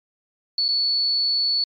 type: tone with dropouts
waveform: sine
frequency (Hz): 4435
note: C#8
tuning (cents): 0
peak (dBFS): -18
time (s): 0.58-1.64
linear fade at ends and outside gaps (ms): 2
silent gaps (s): 0.682-0.687
effects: MP3 48 kbps